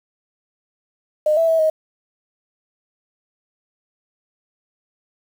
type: tone with pitch steps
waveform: sine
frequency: 610 / 658 / 650 / 629 Hz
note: D#5 / E5 / E5 / D#5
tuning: -34 / -3 / -24 / +19 cents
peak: -13 dBFS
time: 1.26-1.7 s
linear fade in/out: 5 ms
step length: 110 ms
effects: 7-bit